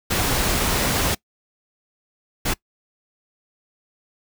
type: noise bursts at uneven times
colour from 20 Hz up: pink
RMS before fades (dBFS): -21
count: 2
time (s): 0.1-1.15 / 2.45-2.54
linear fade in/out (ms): 10
effects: noise-tail reverb RT60 0.1 s tail -23 dB re dry